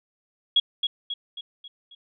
sine tone with echo, 3322 Hz, G#7, in tune, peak -15 dBFS, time 0.56-0.6 s, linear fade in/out 5 ms, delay 270 ms, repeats 5, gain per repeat -6 dB, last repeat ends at 1.95 s, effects none

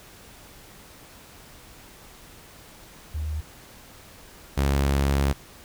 sine / sawtooth tone pair in turn, 76.6 / 69.4 Hz, D#2 / C#2, -27 / +3 cents, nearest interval major second, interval 170 cents, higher first, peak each -26 / -16 dBFS, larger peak second, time 3.14-3.41 / 4.57-5.33 s, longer second, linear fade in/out 10 ms, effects pink hiss -48 dBFS RMS until 5.64 s

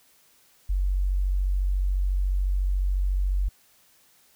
sine tone, 47.03 Hz, F#1, 29 cents sharp, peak -21 dBFS, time 0.69-3.49 s, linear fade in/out 10 ms, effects white hiss -60 dBFS RMS until 4.35 s

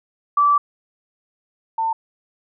sine tone pair in turn, 1160 / 898.3 Hz, D6 / A5, -22 / +36 cents, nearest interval major third, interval 442 cents, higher first, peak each -12 / -18 dBFS, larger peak first, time 0.37-0.58 / 1.78-1.93 s, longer first, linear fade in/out 5 ms, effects none

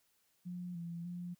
sine tone with pitch steps, 178 / 169.9 / 176.2 Hz, F3 / F3 / F3, +33 / -47 / +16 cents, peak -40 dBFS, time 0.45-1.35 s, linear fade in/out 20 ms, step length 300 ms, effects white hiss -75 dBFS RMS until 1.39 s

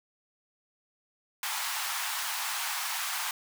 pink high-pass noise, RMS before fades -33 dBFS, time 1.43-3.31 s, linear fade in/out 2 ms, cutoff 800 Hz, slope 48 dB/octave, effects none

